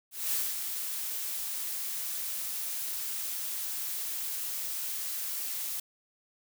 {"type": "noise with ADSR envelope", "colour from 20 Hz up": "blue", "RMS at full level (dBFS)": -29, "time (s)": [0.11, 5.8], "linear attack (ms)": 220, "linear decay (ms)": 210, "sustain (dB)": -6, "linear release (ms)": 4, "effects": []}